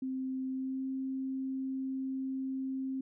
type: tone with pitch glide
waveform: sine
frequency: 261.6 to 264.9 Hz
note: C4 to C4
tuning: 0 to +22 cents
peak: -33 dBFS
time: 0.02-3.01 s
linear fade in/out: 5 ms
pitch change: +22 cents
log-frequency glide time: 0.49-0.86 s
effects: none